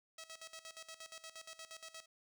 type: tone with tremolo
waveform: 5% pulse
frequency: 646 Hz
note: E5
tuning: 35 cents flat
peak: -37 dBFS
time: 0.18-2.06 s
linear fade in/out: 5 ms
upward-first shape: square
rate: 8.5 Hz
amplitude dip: 80%
effects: none